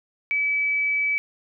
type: tone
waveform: sine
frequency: 2294 Hz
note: D7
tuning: 41 cents flat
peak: -20 dBFS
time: 0.31-1.18 s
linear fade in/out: 0 ms
effects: none